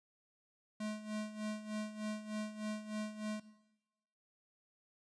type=tone with tremolo; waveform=square; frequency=213.5 Hz; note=G#3; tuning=48 cents sharp; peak=-37 dBFS; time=0.8-3.4 s; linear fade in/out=5 ms; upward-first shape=sine; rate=3.3 Hz; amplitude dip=80%; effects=noise-tail reverb RT60 1.0 s tail -17 dB re dry + resampled to 22050 Hz